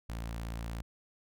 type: tone with notch filter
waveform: sawtooth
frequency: 56.8 Hz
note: A#1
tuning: 44 cents flat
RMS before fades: -39 dBFS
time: 0.09-0.82 s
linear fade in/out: 5 ms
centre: 390 Hz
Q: 1.9
effects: none